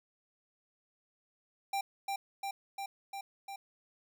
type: tone with echo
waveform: square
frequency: 789 Hz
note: G5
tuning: 11 cents sharp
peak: -32 dBFS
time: 1.73-1.81 s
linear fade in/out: 5 ms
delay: 350 ms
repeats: 5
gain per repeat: -2 dB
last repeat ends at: 3.56 s
effects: none